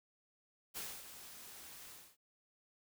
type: noise with ADSR envelope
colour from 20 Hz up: white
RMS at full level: -43 dBFS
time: 0.74-2.17 s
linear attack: 30 ms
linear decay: 250 ms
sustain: -10 dB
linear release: 260 ms
effects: none